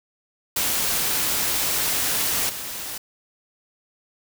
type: noise with level steps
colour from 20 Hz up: white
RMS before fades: -23 / -32 dBFS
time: 0.56-2.98 s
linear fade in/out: 5 ms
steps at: 2.49 s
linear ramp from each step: 5 ms
effects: none